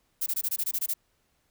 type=noise bursts; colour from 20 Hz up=violet; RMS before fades=-28 dBFS; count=10; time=0.21-0.939 s; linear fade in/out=10 ms; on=54 ms; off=21 ms; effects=pink hiss -71 dBFS RMS until 1.5 s